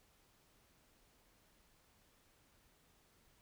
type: silence
effects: pink hiss -71 dBFS RMS until 3.41 s